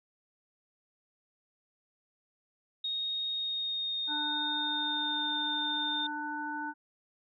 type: tone with pitch glide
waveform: sine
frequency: 3729 to 3617 Hz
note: A#7 to A7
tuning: 0 to +47 cents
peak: -31 dBFS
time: 2.84-6.07 s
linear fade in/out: 5 ms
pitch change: -53 cents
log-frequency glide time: 3.31-5.38 s
type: harmonic tone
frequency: 297.8 Hz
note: D4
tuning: 24 cents sharp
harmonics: 1 / 3 / 5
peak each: -40 / -37 / -38 dBFS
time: 4.07-6.74 s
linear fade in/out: 50 ms
effects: none